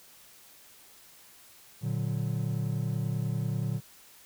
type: chord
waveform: triangle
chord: Bb augmented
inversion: none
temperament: equal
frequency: 116.54 / 146.83 / 185 Hz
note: Bb2 / D3 / F#3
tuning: 0 / 0 / 0 cents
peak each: -29 / -30 / -34 dBFS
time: 1.81-3.81 s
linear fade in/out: 50 ms
effects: white hiss -55 dBFS RMS until 4.25 s